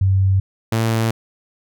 sine / sawtooth tone pair in turn, 96 / 113.04 Hz, G2 / A2, -36 / +47 cents, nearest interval minor third, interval 283 cents, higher second, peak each -12 dBFS, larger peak neither, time 0.01-0.4 / 0.72-1.11 s, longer neither, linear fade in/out 5 ms, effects none

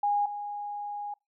sine tone pair in turn, 820 / 822.9 Hz, G#5 / G#5, -22 / -16 cents, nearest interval unison, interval 6 cents, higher second, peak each -23 / -33 dBFS, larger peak first, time 0.03-0.26 / 0.26-1.14 s, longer second, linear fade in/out 5 ms, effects noise-tail reverb RT60 0.2 s tail -26 dB re dry

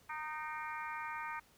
harmonic tone with a mistuned harmonic, 308.3 Hz, D#4, 16 cents flat, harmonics 3 / 4 / 5 / 6 / 7 / 8, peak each -43 / -45 / -47 / -49 / -50 / -51 dBFS, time 0.09-1.4 s, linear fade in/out 10 ms, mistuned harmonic 8, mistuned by -64 cents, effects pink hiss -66 dBFS RMS until 1.57 s

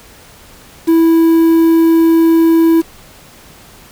triangle tone with quantisation, 328.6 Hz, E4, 5 cents flat, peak -4 dBFS, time 0.87-2.82 s, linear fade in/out 20 ms, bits 5, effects pink hiss -40 dBFS RMS until 3.91 s

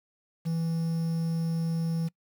triangle tone with quantisation, 164.81 Hz, E3, in tune, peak -24 dBFS, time 0.45-2.09 s, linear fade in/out 20 ms, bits 8, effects noise-tail reverb RT60 0.1 s tail -24 dB re dry

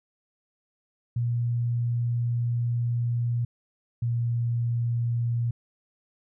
sine tone pair in turn, 119.2 / 118.24 Hz, A#2 / A#2, +39 / +25 cents, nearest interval unison, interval 14 cents, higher first, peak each -23 dBFS, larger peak neither, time 1.16-3.45 / 4.02-5.51 s, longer first, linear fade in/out 5 ms, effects none

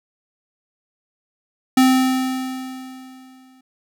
square tone with exponential decay, 259.4 Hz, C4, 15 cents flat, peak -10 dBFS, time 1.77-3.61 s, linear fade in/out 5 ms, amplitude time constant 400 ms, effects none

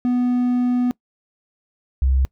triangle / sine tone pair in turn, 246.9 / 65.85 Hz, B3 / C2, 0 / +12 cents, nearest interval octave + major seventh, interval 2288 cents, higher first, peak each -14 dBFS, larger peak neither, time 0.05-0.91 / 2.02-2.25 s, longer first, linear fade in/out 0 ms, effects noise-tail reverb RT60 0.1 s tail -23 dB re dry

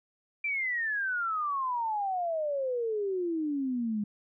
sine exponential sweep, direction down, 2373 to 203.7 Hz, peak -28 dBFS, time 0.44-4.04 s, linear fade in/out 5 ms, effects none

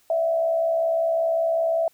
sine tone with frequency modulation, 659.3 Hz, E5, in tune, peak -19 dBFS, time 0.1-1.88 s, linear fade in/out 2 ms, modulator 65.3 Hz, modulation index 0.45, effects white hiss -61 dBFS RMS until 1.93 s

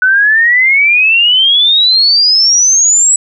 sine exponential sweep, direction up, 1486 to 7902 Hz, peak -5 dBFS, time 0.02-3.16 s, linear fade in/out 2 ms, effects none

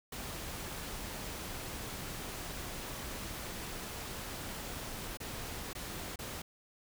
pink noise with dropouts, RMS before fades -42 dBFS, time 0.12-6.42 s, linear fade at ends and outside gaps 5 ms, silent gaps 5.172-5.201 / 5.732-5.75 / 6.159-6.189 s, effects none

